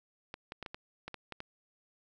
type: clicks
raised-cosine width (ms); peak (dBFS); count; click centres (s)
0.3; -25; 9; 0.341 / 0.521 / 0.627 / 0.662 / 0.745 / 1.08 / 1.143 / 1.323 / 1.404
effects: none